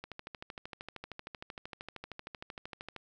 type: click train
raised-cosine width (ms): 0.3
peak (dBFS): -26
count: 39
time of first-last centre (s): 0.04-2.963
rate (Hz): 13
effects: none